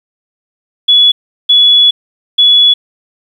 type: tone bursts at uneven times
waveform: sine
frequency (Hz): 3401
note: G#7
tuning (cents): +40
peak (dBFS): -3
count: 3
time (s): 0.88-1.12 / 1.49-1.91 / 2.38-2.74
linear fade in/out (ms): 10
effects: 7-bit